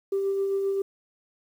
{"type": "tone with tremolo", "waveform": "sine", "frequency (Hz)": 392.5, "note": "G4", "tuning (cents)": 2, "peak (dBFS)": -21, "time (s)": [0.12, 0.82], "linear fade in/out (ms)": 5, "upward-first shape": "sine", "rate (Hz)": 7.6, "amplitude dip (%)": 30, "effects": ["tanh soft clip ceiling -19 dBFS", "9-bit"]}